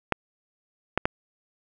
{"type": "clicks", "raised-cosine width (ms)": 0.5, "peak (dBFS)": -6, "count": 3, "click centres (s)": [0.123, 0.976, 1.055], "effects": []}